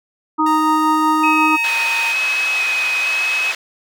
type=harmonic tone; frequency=311.1 Hz; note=D#4; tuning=in tune; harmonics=1 / 3 / 4; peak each=-17 / -17 / -17 dBFS; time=0.38-1.57 s; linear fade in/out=20 ms
type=tone with pitch glide; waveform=sawtooth; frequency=928 to 920 Hz; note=A#5 to A#5; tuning=-8 to -23 cents; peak=-21 dBFS; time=0.46-2.12 s; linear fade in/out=5 ms; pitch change=-15 cents; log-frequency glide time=1.27-1.84 s
type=tone with vibrato; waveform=sine; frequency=2538 Hz; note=D#7; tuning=34 cents sharp; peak=-16 dBFS; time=1.23-3.52 s; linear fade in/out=10 ms; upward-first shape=square; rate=1.1 Hz; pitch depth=12 cents each way
type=band-pass noise; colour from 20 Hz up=white; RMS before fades=-26 dBFS; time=1.64-3.55 s; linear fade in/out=2 ms; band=820 to 3300 Hz; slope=12 dB/octave
effects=none